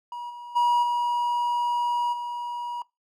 triangle tone with level steps, 961 Hz, B5, 48 cents flat, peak -30 / -35 / -16 / -20 / -27 dBFS, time 0.12-2.82 s, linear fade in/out 2 ms, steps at 0.29 / 0.55 / 0.82 / 2.12 s, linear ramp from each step 20 ms, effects noise-tail reverb RT60 0.2 s tail -21 dB re dry

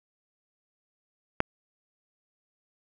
click, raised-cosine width 0.5 ms, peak -7 dBFS, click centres 1.404 s, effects none

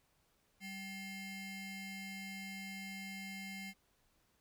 40% pulse ring-modulated tone, 965 Hz, B5, 40 cents flat, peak -40 dBFS, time 0.6-3.74 s, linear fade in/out 50 ms, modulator 1160 Hz, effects pink hiss -75 dBFS RMS until 4.4 s

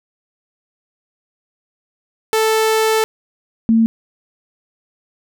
sawtooth / sine tone pair in turn, 440 / 225.9 Hz, A4 / A3, 0 / +46 cents, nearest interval octave, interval 1154 cents, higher first, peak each -9 dBFS, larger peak neither, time 2.33-3.04 / 3.69-3.86 s, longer first, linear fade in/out 0 ms, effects none

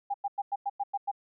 sine tone bursts, 804 Hz, G5, 44 cents sharp, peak -27 dBFS, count 8, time 0.1-1.115 s, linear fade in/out 10 ms, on 42 ms, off 97 ms, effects none

